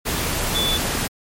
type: tone in noise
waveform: sine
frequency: 3469 Hz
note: A7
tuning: 25 cents flat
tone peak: -20 dBFS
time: 0.54-0.78 s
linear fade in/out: 20 ms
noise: pink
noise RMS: -23 dBFS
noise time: 0.05-1.08 s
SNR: 0 dB
effects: MP3 64 kbps